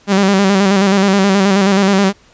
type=tone with vibrato; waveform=sawtooth; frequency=196 Hz; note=G3; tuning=in tune; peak=-5 dBFS; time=0.07-2.13 s; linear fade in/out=50 ms; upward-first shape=square; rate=9.4 Hz; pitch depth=49 cents each way; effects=pink hiss -48 dBFS RMS until 2.33 s + resampled to 16000 Hz